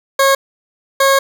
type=tone bursts at uneven times; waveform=20% pulse; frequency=545 Hz; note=C#5; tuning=29 cents flat; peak=-4 dBFS; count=2; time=0.19-0.35 / 1-1.19 s; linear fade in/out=5 ms; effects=none